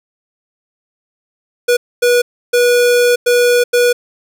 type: tone bursts at uneven times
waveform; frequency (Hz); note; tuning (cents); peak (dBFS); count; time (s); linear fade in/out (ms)
square; 486; B4; -28; -9; 5; 1.68-1.77 / 2.02-2.22 / 2.53-3.16 / 3.26-3.64 / 3.73-3.93; 10
effects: none